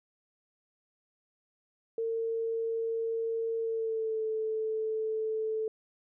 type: tone with pitch glide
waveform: sine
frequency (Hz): 454.2 to 438.5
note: A#4 to A4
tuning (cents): -45 to -6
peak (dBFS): -29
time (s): 1.98-5.68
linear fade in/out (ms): 2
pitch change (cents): -61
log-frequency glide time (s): 3.59-4.24
effects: none